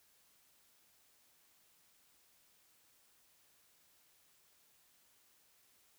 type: silence
effects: white hiss -70 dBFS RMS until 5.98 s